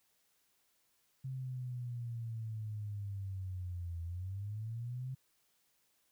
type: linear two-way sweep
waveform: sine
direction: down then up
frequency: 132.7 to 83.5 to 132.4 Hz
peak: -38 dBFS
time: 1.24-5.15 s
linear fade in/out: 10 ms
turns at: 4.03 s
effects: white hiss -75 dBFS RMS until 6.11 s